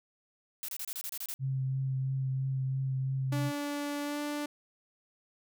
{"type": "noise bursts", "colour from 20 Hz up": "blue", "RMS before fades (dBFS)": -38, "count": 9, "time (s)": [0.63, 1.34], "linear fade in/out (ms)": 0, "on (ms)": 54, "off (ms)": 28}
{"type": "tone with vibrato", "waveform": "sine", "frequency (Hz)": 132.8, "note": "C3", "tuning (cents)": 26, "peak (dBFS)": -29, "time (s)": [1.39, 3.52], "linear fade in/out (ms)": 50, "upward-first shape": "triangle", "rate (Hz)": 3, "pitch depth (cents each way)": 18}
{"type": "tone with pitch glide", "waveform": "sawtooth", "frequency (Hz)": [289.3, 293.7], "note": ["D4", "D4"], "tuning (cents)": [-26, 0], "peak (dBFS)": -29, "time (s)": [3.32, 4.46], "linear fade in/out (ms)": 5, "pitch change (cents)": 26, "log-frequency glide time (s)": [4.02, 4.2]}
{"effects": []}